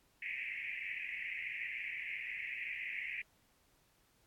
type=band-pass noise; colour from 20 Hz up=pink; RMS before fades=-42 dBFS; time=0.22-3.22 s; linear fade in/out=5 ms; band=1900 to 2600 Hz; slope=96 dB/octave; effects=pink hiss -72 dBFS RMS until 4.26 s + AAC 64 kbps